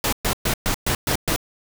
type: noise bursts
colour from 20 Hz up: pink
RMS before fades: -21 dBFS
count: 7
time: 0.04-1.362 s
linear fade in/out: 2 ms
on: 86 ms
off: 120 ms
effects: none